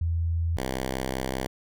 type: tone pair in turn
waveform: sine / 5% pulse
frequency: 83.3 / 65.14 Hz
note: E2 / C2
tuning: +19 / -7 cents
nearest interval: major third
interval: 426 cents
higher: first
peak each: -23 / -17 dBFS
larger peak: second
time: 0.01-0.57 / 0.57-1.47 s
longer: second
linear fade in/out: 5 ms
effects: none